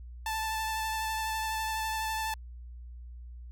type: tone with vibrato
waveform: sawtooth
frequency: 880 Hz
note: A5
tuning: in tune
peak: -27 dBFS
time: 0.26-2.34 s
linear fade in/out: 2 ms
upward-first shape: sine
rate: 12 Hz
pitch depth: 15 cents each way
effects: added 60 Hz sine -42 dBFS peak until 3.51 s